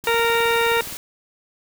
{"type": "click train", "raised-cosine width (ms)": 3, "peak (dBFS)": -28, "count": 18, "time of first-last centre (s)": [0.04, 0.925], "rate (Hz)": 19.2}
{"type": "noise", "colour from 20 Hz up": "white", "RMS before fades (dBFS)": -33, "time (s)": [0.04, 0.97], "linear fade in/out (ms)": 0}
{"type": "harmonic tone", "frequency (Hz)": 463.8, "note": "A#4", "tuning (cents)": -9, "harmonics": [1, 2, 3, 4, 5, 6, 8], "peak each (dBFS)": [-20, -23, -25, -26, -27, -28, -29], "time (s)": [0.07, 0.81], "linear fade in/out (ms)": 2}
{"effects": []}